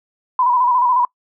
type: tone with vibrato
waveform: sine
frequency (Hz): 987.8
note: B5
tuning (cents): 0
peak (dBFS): -12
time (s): 0.39-1.05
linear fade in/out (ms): 2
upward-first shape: square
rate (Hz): 14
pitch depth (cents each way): 48
effects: noise-tail reverb RT60 0.1 s tail -23 dB re dry